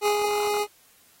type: tone with ADSR envelope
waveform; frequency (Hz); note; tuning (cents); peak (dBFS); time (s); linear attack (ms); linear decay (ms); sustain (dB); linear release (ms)
25% pulse; 415; G#4; -1; -15; 0.01-0.67; 53; 110; -4; 51
effects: white hiss -58 dBFS RMS until 1.2 s + AAC 48 kbps